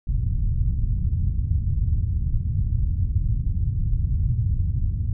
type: low-pass noise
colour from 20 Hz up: white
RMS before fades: -22 dBFS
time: 0.07-5.13 s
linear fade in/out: 2 ms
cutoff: 110 Hz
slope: 24 dB/octave
effects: none